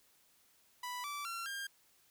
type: tone with pitch steps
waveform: sawtooth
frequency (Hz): 987.8 / 1161.2 / 1365.1 / 1604.7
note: B5 / D6 / F6 / G6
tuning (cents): 0 / -20 / -40 / +40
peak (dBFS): -36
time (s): 0.83-1.67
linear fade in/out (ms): 5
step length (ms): 210
effects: white hiss -69 dBFS RMS until 2.1 s